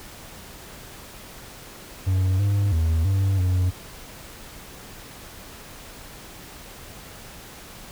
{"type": "tone with pitch steps", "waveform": "triangle", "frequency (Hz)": [93.8, 100.6, 80.9, 97, 91.3], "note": ["F#2", "G2", "E2", "G2", "F#2"], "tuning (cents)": [24, 45, -32, -18, -23], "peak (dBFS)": -16, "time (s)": [2.06, 3.71], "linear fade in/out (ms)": 20, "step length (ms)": 330, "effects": ["pink hiss -42 dBFS RMS until 7.91 s"]}